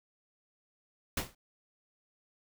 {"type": "noise with exponential decay", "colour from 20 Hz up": "pink", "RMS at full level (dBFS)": -28, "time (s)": [1.17, 1.35], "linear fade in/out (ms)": 5, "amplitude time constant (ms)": 38, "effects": []}